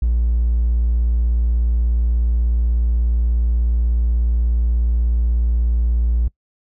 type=tone; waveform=triangle; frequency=58.27 Hz; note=A#1; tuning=in tune; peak=-11 dBFS; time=0.02-6.28 s; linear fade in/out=5 ms; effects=noise-tail reverb RT60 0.1 s tail -24 dB re dry + tanh soft clip ceiling -9 dBFS